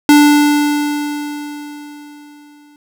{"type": "tone with exponential decay", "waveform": "square", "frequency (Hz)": 293.7, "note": "D4", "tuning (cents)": 0, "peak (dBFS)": -4, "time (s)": [0.09, 2.76], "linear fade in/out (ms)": 1, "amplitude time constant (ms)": 580, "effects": []}